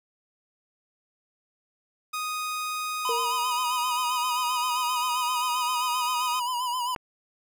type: tone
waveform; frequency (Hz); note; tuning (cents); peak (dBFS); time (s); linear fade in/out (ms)
sawtooth; 1244.5; D#6; 0; -25; 2.13-6.4; 10
type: tone with vibrato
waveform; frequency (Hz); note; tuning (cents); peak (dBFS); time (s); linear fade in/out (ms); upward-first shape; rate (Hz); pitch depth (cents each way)
square; 987.8; B5; 0; -27; 3.05-6.95; 2; sine; 7.6; 65
type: tone with exponential decay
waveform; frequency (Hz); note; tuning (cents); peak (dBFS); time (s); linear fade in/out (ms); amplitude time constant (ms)
sine; 466.2; A#4; 0; -26; 3.09-3.69; 1; 130
type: click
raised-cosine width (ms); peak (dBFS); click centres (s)
0.5; -21; 6.962
effects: none